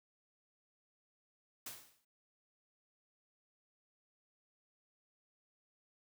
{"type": "noise with exponential decay", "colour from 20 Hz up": "white", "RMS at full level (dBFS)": -43, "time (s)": [1.66, 2.05], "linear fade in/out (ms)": 5, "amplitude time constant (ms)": 84, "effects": []}